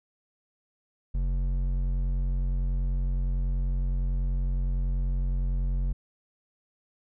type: tone with hard clipping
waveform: sine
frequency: 45.35 Hz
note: F#1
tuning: 34 cents flat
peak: -26 dBFS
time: 1.14-5.93 s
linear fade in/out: 10 ms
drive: 8 dB
effects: none